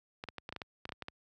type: clicks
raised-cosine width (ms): 0.3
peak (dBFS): -24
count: 12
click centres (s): 0.239 / 0.287 / 0.383 / 0.491 / 0.525 / 0.563 / 0.618 / 0.854 / 0.892 / 0.922 / 1.023 / 1.084
effects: high-pass 60 Hz 12 dB/octave